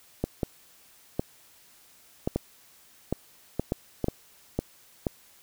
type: clicks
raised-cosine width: 2 ms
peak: -12 dBFS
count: 12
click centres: 0.24 / 0.432 / 1.195 / 2.275 / 2.36 / 3.126 / 3.596 / 3.721 / 4.043 / 4.084 / 4.59 / 5.068 s
effects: white hiss -57 dBFS RMS until 5.42 s